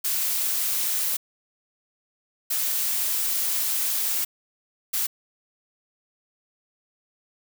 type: noise bursts at uneven times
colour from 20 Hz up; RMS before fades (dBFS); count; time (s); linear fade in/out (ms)
blue; -25; 3; 0.04-1.17 / 2.5-4.25 / 4.93-5.07; 10
effects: none